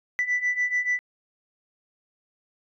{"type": "beating tone pair", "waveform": "sine", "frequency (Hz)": [1975.5, 1982.4], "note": ["B6", "B6"], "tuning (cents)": [0, 6], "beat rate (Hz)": 6.9, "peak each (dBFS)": [-26, -23], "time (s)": [0.19, 0.99], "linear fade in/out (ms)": 0, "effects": ["tanh soft clip ceiling -18 dBFS"]}